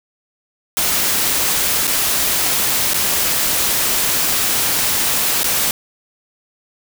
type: noise with dropouts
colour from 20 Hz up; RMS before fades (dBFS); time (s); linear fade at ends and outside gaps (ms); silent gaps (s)
white; -17; 0.77-5.71; 1; 1.871-1.876 / 2.935-2.943 / 5.433-5.442
effects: none